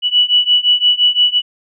sine beating tone pair, 2948 / 2953.8 Hz, F#7 / F#7, -7 / -4 cents, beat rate 5.8 Hz, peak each -13 / -12 dBFS, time 0.02-1.42 s, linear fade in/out 50 ms, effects none

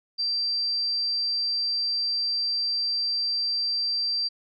sine tone, 4700 Hz, D8, 1 cent sharp, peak -23 dBFS, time 0.18-4.29 s, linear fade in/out 20 ms, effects MP3 64 kbps

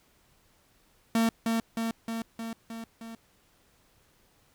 45% pulse tone with echo, 227.3 Hz, A#3, 43 cents flat, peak -22 dBFS, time 1.15-1.29 s, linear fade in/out 2 ms, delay 310 ms, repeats 6, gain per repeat -3 dB, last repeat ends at 3.15 s, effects pink hiss -65 dBFS RMS until 4.54 s

